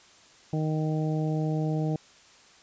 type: harmonic tone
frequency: 155.56 Hz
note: D#3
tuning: in tune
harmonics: 1 / 2 / 3 / 4 / 5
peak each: -26 / -32 / -36 / -38 / -40 dBFS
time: 0.53-1.96 s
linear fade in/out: 2 ms
effects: white hiss -55 dBFS RMS until 2.62 s + resampled to 16000 Hz